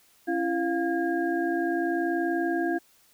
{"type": "tone cluster", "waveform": "sine", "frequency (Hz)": [276.2, 336.8, 702, 1628], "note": ["C#4", "E4", "F5", "G#6"], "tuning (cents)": [-6, 37, 9, -35], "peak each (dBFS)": [-32, -26, -31, -33], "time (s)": [0.27, 2.79], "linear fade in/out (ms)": 20, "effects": ["white hiss -61 dBFS RMS until 3.13 s"]}